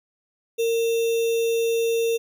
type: tone with sample-and-hold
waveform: sine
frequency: 460 Hz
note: A#4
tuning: 23 cents flat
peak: -19 dBFS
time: 0.58-2.18 s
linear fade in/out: 20 ms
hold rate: 3150 Hz
effects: none